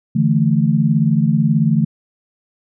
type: chord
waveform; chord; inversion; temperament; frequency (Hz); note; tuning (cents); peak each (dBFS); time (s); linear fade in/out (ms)
sine; D suspended second; none; just; 146.83 / 165.19 / 220.2; D3 / E3 / A3; 0 / +4 / +2; -16; 0.15-1.85; 10
effects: none